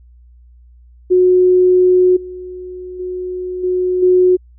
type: tone with level steps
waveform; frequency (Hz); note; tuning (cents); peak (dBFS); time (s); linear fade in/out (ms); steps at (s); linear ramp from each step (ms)
sine; 365; F#4; -24; -7 / -26 / -20 / -13 / -7; 1.1-4.37; 20; 2.16 / 2.99 / 3.63 / 4.02; 10
effects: added 60 Hz sine -41 dBFS peak until 4.58 s

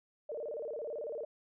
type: tone with vibrato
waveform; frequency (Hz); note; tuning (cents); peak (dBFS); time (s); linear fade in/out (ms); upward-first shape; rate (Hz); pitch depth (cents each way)
sine; 523.3; C5; 0; -37; 0.29-1.25; 5; square; 18; 230
effects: none

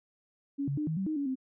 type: tone with pitch steps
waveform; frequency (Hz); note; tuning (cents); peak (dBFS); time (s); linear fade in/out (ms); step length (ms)
sine; 280.2 / 140.3 / 301 / 158.7 / 192.2 / 311.1 / 282.8 / 261.4; C#4 / C#3 / D4 / D#3 / G3 / D#4 / C#4 / C4; +19 / +21 / +43 / +35 / -34 / 0 / +35 / -1; -29; 0.58-1.356; 20; 97
effects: none

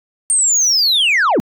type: linear sweep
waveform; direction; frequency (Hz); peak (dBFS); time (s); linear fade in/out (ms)
sine; down; 8790 to 163.3; -8; 0.3-1.4; 0
effects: tanh soft clip ceiling -10 dBFS

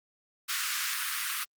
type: high-pass noise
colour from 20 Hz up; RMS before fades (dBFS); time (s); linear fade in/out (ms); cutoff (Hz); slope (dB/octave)
pink; -32; 0.48-1.45; 20; 1200; 48
effects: Opus 48 kbps

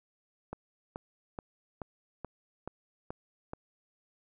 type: click train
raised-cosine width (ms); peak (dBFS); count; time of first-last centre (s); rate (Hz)
1; -24; 8; 0.53-3.534; 2.33
effects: none

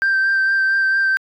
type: tone with vibrato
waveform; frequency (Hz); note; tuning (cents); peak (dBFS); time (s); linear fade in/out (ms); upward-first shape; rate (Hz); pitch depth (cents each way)
sine; 1568; G6; 0; -12; 0.02-1.17; 0; sine; 4.4; 17
effects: tanh soft clip ceiling -12 dBFS

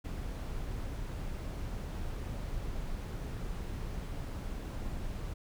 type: noise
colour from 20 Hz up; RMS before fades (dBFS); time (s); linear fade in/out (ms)
brown; -38; 0.04-5.34; 10
effects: none

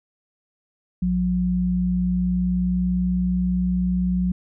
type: tone pair together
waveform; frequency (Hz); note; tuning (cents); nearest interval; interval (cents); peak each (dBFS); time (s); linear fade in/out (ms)
sine; 60.4 / 181; B1 / F#3; -38 / -38; octave + perfect fifth; 1900; -27 / -19; 1.02-4.32; 5
effects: none

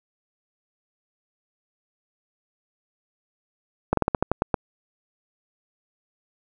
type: slowing click train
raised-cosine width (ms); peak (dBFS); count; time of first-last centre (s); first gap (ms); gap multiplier
1; -5; 9; 3.93-4.542; 43; 1.16
effects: none

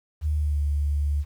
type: tone with pitch glide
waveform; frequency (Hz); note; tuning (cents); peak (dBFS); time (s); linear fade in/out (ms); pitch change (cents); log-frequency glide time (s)
sine; 75.7 to 72.62; D#2 to D2; -47 to -19; -21; 0.21-1.25; 50; -72; 0.35-0.6
effects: 9-bit

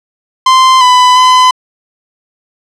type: tone with pitch steps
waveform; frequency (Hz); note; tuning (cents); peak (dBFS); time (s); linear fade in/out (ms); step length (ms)
45% pulse; 1040 / 999 / 1013; C6 / B5 / B5; -11 / +20 / +44; -3; 0.46-1.51; 5; 350
effects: low-pass 6000 Hz 12 dB/octave

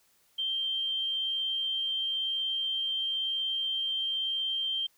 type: tone with amplitude modulation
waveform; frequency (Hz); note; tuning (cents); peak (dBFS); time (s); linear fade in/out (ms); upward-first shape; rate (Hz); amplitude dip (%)
sine; 3152; G7; +9; -27; 0.38-4.87; 10; sine; 61; 25
effects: white hiss -67 dBFS RMS until 4.97 s

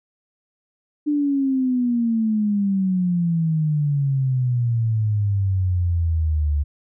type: exponential sweep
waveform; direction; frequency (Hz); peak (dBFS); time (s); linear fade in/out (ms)
sine; down; 299.1 to 71.7; -17; 1.06-6.64; 20
effects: none

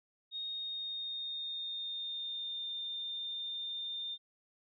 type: tone with pitch glide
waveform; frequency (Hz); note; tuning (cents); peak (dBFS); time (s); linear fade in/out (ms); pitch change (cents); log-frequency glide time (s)
sine; 3719 to 3613; A#7 to A7; -5 to +45; -37; 0.31-4.18; 50; -50; 0.47-2.68
effects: none

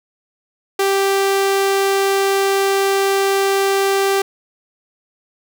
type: tone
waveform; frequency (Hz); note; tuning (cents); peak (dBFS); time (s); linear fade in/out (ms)
sawtooth; 392; G4; 0; -10; 0.79-4.22; 5
effects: none

